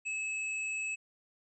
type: tone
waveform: square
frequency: 2593 Hz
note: E7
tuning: 29 cents flat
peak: -34 dBFS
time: 0.05-0.96 s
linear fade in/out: 20 ms
effects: resampled to 22050 Hz